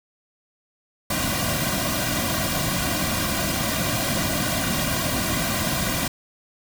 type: noise with comb filter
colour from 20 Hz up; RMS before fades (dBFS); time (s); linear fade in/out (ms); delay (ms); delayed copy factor
pink; -24; 1.1-6.08; 5; 2.3; -0.95
effects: none